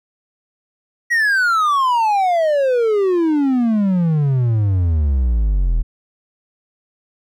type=exponential sweep; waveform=triangle; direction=down; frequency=1933 to 38.47 Hz; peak=-11 dBFS; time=1.1-5.83 s; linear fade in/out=20 ms; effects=none